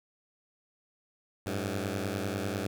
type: beating tone pair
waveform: 10% pulse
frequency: 95.6 / 105.6 Hz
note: G2 / G#2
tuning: -43 / +29 cents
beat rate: 10 Hz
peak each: -25 / -27 dBFS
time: 1.46-2.67 s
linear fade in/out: 5 ms
effects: none